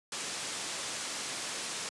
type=low-pass noise; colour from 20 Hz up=white; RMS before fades=-38 dBFS; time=0.12-1.89 s; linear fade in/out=2 ms; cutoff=8700 Hz; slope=24 dB/octave; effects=high-pass 150 Hz 12 dB/octave + resampled to 24000 Hz